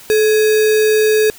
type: tone with sample-and-hold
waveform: sine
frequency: 431.4 Hz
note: A4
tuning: 34 cents flat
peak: -9 dBFS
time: 0.1-1.3 s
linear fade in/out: 0 ms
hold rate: 2100 Hz
effects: white hiss -39 dBFS RMS until 1.38 s